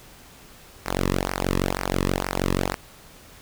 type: tone with flanger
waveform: sawtooth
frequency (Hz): 46.25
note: F#1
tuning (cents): 0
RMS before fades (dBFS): -25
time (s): 0.85-2.76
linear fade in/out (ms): 20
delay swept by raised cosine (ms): 0.27 to 1.37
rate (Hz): 2.1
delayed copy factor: -0.9
effects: pink hiss -48 dBFS RMS until 3.41 s